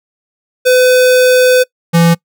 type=tone pair in turn; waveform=square; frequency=505 / 168.52 Hz; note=B4 / E3; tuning=+39 / +38 cents; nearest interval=octave + perfect fifth; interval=1901 cents; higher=first; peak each=-6 dBFS; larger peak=neither; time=0.65-1.64 / 1.93-2.15 s; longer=first; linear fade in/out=20 ms; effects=noise-tail reverb RT60 0.1 s tail -24 dB re dry